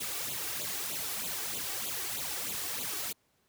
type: noise with flanger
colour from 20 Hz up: white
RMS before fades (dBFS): -36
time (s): 0-3.13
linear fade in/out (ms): 10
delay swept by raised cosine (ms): 0.27 to 2.67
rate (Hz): 3.2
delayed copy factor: +0.8
effects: pink hiss -72 dBFS RMS until 3.48 s + high-pass 80 Hz 12 dB/octave